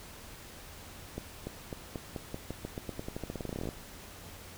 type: accelerating click train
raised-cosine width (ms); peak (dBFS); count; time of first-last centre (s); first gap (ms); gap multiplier
2; -23; 27; 1.18-3.689; 290; 0.89
effects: added 89 Hz sine -57 dBFS peak until 4.57 s + pink hiss -49 dBFS RMS until 4.57 s